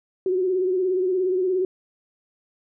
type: tone with vibrato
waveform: sine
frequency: 370 Hz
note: F#4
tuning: in tune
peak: -19 dBFS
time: 0.26-1.65 s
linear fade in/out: 2 ms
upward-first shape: sine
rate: 17 Hz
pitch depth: 55 cents each way
effects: none